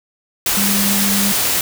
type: tone in noise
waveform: sine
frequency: 200 Hz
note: G3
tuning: 35 cents sharp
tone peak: -18 dBFS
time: 0.57-1.32 s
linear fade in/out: 2 ms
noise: white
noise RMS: -17 dBFS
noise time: 0.46-1.61 s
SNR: -4 dB
effects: none